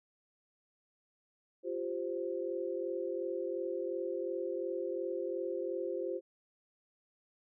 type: chord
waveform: sine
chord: F suspended second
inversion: none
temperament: equal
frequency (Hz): 349.2 / 392 / 523.3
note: F4 / G4 / C5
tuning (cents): 0 / 0 / 0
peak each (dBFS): -38 / -39 / -38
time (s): 1.63-6.21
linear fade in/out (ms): 50
effects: none